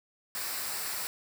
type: noise with comb filter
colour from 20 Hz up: white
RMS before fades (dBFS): -35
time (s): 0.35-1.07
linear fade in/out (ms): 0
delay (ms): 0.31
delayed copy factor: -0.5
effects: none